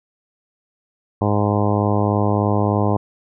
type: harmonic tone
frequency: 103.3 Hz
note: G#2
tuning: 9 cents flat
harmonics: 1 / 2 / 3 / 4 / 5 / 6 / 7 / 8 / 9 / 10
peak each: -19 / -22 / -24 / -25 / -26 / -27 / -27 / -28 / -29 / -29 dBFS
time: 1.21-2.97 s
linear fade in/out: 5 ms
effects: none